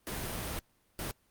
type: noise bursts at uneven times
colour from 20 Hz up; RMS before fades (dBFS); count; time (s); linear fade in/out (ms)
pink; -37; 2; 0.07-0.59 / 0.99-1.11; 0
effects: pink hiss -70 dBFS RMS until 1.3 s + Opus 32 kbps